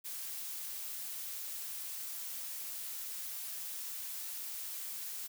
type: noise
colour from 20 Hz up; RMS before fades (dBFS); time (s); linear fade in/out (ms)
blue; -42; 0.04-5.28; 20
effects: none